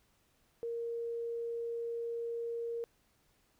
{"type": "tone", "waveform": "sine", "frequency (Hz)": 466.2, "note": "A#4", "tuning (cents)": 0, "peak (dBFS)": -35, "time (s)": [0.63, 2.84], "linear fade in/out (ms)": 0, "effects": ["pink hiss -72 dBFS RMS until 3.59 s"]}